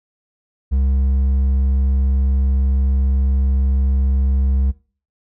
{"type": "tone with hard clipping", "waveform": "triangle", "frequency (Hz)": 67, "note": "C2", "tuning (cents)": 42, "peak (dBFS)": -15, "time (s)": [0.71, 4.72], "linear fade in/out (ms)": 20, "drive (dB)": 7, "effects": ["noise-tail reverb RT60 0.4 s tail -20 dB re dry"]}